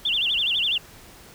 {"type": "tone with vibrato", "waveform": "sine", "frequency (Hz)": 3132, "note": "G7", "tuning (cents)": -2, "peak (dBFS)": -20, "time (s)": [0.05, 0.78], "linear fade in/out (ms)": 5, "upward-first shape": "sine", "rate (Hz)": 12, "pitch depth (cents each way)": 240, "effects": ["pink hiss -47 dBFS RMS until 1.34 s"]}